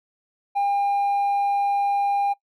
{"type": "tone with hard clipping", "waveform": "triangle", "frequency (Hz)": 804, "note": "G5", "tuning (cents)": 44, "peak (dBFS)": -18, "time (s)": [0.55, 2.34], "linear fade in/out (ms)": 20, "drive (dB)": 1, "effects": ["noise-tail reverb RT60 0.1 s tail -21 dB re dry"]}